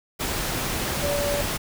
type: tone in noise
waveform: sine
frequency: 575 Hz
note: D5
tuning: 37 cents flat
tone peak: -24 dBFS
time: 1.02-1.42 s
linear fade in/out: 20 ms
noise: pink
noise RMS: -27 dBFS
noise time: 0.19-1.58 s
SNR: 0 dB
effects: none